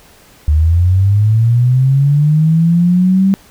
sine linear sweep, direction up, 73.42 to 196 Hz, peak -7 dBFS, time 0.48-3.34 s, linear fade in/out 0 ms, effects pink hiss -44 dBFS RMS until 3.5 s

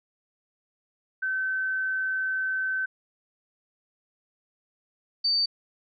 sine tone pair in turn, 1533 / 4594 Hz, G6 / D8, -39 / -39 cents, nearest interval octave + perfect fifth, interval 1900 cents, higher second, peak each -25 / -21 dBFS, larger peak second, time 1.22-2.86 / 5.24-5.46 s, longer first, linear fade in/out 10 ms, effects none

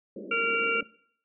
pink band-pass noise, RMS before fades -41 dBFS, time 0.16-0.83 s, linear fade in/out 2 ms, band 190 to 580 Hz, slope 96 dB/octave
harmonic tone, 461.7 Hz, A#4, 17 cents flat, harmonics 1 / 3 / 5 / 6, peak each -31 / -28 / -30 / -29 dBFS, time 0.31-0.81 s, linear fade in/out 5 ms
effects noise-tail reverb RT60 0.6 s tail -20 dB re dry

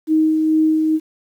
sine tone with tremolo, 314 Hz, D#4, 16 cents sharp, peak -11 dBFS, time 0.07-1 s, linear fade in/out 50 ms, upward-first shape sine, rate 2.3 Hz, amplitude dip 30%, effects 8-bit

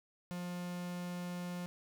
45% pulse tone, 177 Hz, F3, 23 cents sharp, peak -39 dBFS, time 0.31-1.66 s, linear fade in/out 0 ms, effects none

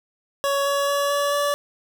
25% pulse tone with pitch steps, 559 / 563.2 / 567.5 / 571.7 / 576 Hz, C#5 / C#5 / C#5 / D5 / D5, +14 / +27 / +41 / -47 / -34 cents, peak -16 dBFS, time 0.44-1.54 s, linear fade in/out 0 ms, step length 220 ms, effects none

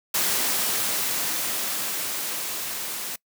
white noise with level ramp, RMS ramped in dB -23 to -32 dBFS, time 0.14-3.16 s, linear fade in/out 5 ms, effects noise-tail reverb RT60 0.1 s tail -24 dB re dry + high-pass 150 Hz 12 dB/octave

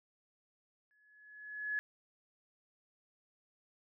sine tone with exponential growth, 1698 Hz, G#6, 38 cents sharp, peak -31 dBFS, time 0.91-1.79 s, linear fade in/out 0 ms, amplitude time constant 190 ms, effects none

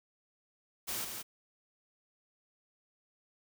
white noise with echo, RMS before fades -37 dBFS, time 0.87-1.06 s, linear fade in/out 20 ms, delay 170 ms, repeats 1, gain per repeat -5 dB, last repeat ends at 1.23 s, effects none

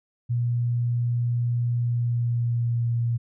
sine tone with pitch glide, 120 to 117.87 Hz, B2 to A#2, -49 to +20 cents, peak -21 dBFS, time 0.29-3.18 s, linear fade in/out 20 ms, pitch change -31 cents, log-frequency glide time 1.77-2.9 s, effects none

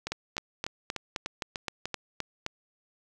two click trains, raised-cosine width 0.2 ms, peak -14 / -16 dBFS, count 10 / 7, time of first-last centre 0.12-2.464 / 0.07-1.856 s, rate 3.84 / 3.36 Hz, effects none

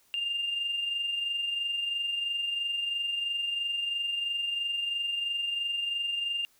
sine tone pair together, 2780 / 2803 Hz, F7 / F7, -9 / +6 cents, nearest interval unison, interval 15 cents, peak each -38 / -28 dBFS, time 0.14-6.45 s, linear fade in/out 0 ms, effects tanh soft clip ceiling -23 dBFS + white hiss -65 dBFS RMS until 6.59 s

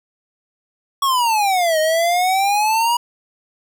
square exponential two-way sweep, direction down then up, 1124 to 618 to 966 Hz, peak -15 dBFS, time 1.02-2.97 s, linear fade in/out 5 ms, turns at 1.79 s, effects none

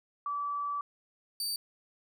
sine / sawtooth tone pair in turn, 1154 / 4616 Hz, D6 / D8, -31 / -31 cents, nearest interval 2 octaves, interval 2400 cents, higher second, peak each -31 / -29 dBFS, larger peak second, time 0.26-0.81 / 1.4-1.56 s, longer first, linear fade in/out 2 ms, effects none

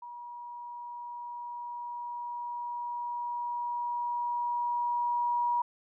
sine tone with level ramp, 960 Hz, B5, 49 cents flat, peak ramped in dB -41 to -25 dBFS, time 0.02-5.62 s, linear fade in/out 5 ms, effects none

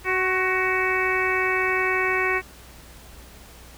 harmonic tone with a mistuned harmonic, 374.2 Hz, F#4, 20 cents sharp, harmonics 1 / 2 / 3 / 4 / 5 / 6 / 7, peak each -26 / -32 / -28 / -30 / -26 / -26 / -31 dBFS, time 0.04-2.42 s, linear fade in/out 50 ms, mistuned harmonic 3, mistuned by -34 cents, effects added 60 Hz sine -47 dBFS peak until 3.77 s + pink hiss -47 dBFS RMS until 3.77 s

